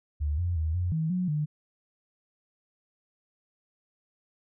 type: tone with pitch steps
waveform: sine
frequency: 74.1 / 87.7 / 79.3 / 89.4 / 159.5 / 181.8 / 150.2 Hz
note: D2 / F2 / D#2 / F2 / D#3 / F#3 / D3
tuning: +16 / +8 / +33 / +41 / +43 / -30 / +39 cents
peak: -25 dBFS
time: 0.2-1.46 s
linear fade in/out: 20 ms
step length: 180 ms
effects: none